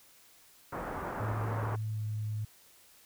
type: low-pass noise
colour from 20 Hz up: white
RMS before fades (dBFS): -38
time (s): 0.72-1.76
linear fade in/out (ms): 10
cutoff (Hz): 1300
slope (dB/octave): 24
type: tone with pitch glide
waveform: sine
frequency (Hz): 108.6 to 107.35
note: A2 to A2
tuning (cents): -22 to -42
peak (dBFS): -32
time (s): 1.2-2.45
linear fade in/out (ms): 5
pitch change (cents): -20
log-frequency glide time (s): 1.93-1.98
effects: white hiss -60 dBFS RMS until 3.05 s